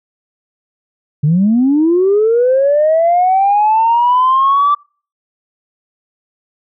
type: linear sweep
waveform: sine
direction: up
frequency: 140 to 1173 Hz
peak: -7 dBFS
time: 1.23-4.75 s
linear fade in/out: 10 ms
effects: noise-tail reverb RT60 0.4 s tail -26 dB re dry + tanh soft clip ceiling -4 dBFS